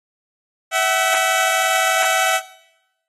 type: tone pair together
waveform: 15% pulse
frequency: 655 / 754.8 Hz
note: E5 / F#5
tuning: -11 / +34 cents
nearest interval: major second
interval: 245 cents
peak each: -12 dBFS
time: 0.71-2.41 s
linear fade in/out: 50 ms
effects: noise-tail reverb RT60 0.9 s tail -18 dB re dry + AAC 32 kbps